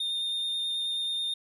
triangle tone with vibrato, 3645 Hz, A#7, 40 cents flat, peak -27 dBFS, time 0-1.34 s, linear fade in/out 5 ms, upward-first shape sine, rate 9.3 Hz, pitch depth 11 cents each way, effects none

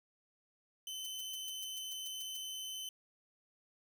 sawtooth tone, 3049 Hz, G7, 49 cents flat, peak -38 dBFS, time 0.87-2.89 s, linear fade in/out 2 ms
violet noise bursts, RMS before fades -47 dBFS, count 10, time 1.04-2.37 s, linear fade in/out 5 ms, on 25 ms, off 120 ms
effects none

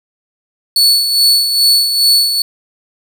40% pulse tone with tremolo, 4435 Hz, C#8, in tune, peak -5 dBFS, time 0.76-2.42 s, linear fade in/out 2 ms, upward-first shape sine, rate 2.4 Hz, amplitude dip 55%, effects 7-bit

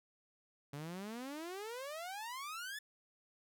sawtooth exponential sweep, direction up, 138.59 to 1762 Hz, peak -39 dBFS, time 0.73-2.79 s, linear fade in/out 5 ms, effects none

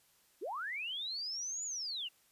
sine linear two-way sweep, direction up then down, 291 to 7020 to 2689 Hz, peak -37 dBFS, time 0.41-2.09 s, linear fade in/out 20 ms, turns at 1.64 s, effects white hiss -69 dBFS RMS until 2.31 s + resampled to 32000 Hz

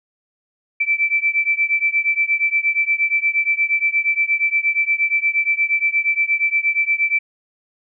sine beating tone pair, 2324 / 2332.5 Hz, D7 / D7, -19 / -12 cents, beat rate 8.5 Hz, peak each -18 / -19 dBFS, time 0.8-7.19 s, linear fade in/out 10 ms, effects none

